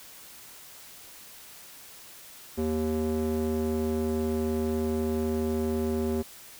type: tone with band-pass filter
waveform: square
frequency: 78 Hz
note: D#2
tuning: 5 cents sharp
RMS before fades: -28 dBFS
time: 2.57-6.23 s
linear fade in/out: 20 ms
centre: 330 Hz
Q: 2.3
effects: white hiss -48 dBFS RMS until 6.59 s